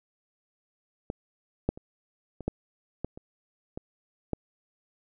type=clicks; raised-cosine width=2 ms; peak=-18 / -11 / -29 / -25 / -14 / -17 / -29 / -22 / -15 dBFS; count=9; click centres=1.101 / 1.69 / 1.775 / 2.407 / 2.48 / 3.046 / 3.175 / 3.775 / 4.333 s; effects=none